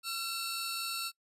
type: tone cluster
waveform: sawtooth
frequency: 1358 / 2652 / 3853 / 4429 Hz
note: F6 / E7 / B7 / C#8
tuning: -49 / +10 / -44 / -2 cents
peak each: -36 / -39 / -40 / -35 dBFS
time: 0.03-1.12 s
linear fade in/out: 50 ms
effects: noise-tail reverb RT60 0.1 s tail -23 dB re dry + resampled to 32000 Hz